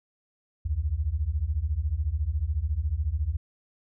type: beating tone pair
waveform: sine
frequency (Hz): 67.8 / 81.8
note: C#2 / E2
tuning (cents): -38 / -13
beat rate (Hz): 14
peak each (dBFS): -28 / -27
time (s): 0.65-3.37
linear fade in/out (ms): 10
effects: none